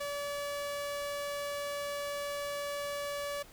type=tone; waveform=sawtooth; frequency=574 Hz; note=D5; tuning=40 cents flat; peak=-31 dBFS; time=0-3.43 s; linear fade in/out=10 ms; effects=pink hiss -56 dBFS RMS until 3.52 s